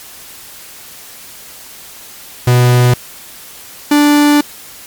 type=tone pair in turn; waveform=45% pulse; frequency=123.5 / 293.2 Hz; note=B2 / D4; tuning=0 / -3 cents; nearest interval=octave + minor third; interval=1497 cents; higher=second; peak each=-6 / -6 dBFS; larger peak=neither; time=2.47-2.94 / 3.91-4.41 s; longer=second; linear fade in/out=5 ms; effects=white hiss -34 dBFS RMS until 4.86 s + MP3 96 kbps